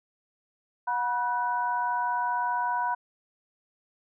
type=tone cluster; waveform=sine; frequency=727 / 972 / 1494 Hz; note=F#5 / B5 / F#6; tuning=-31 / -28 / +16 cents; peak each=-33 / -26 / -34 dBFS; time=0.87-2.95 s; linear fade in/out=10 ms; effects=none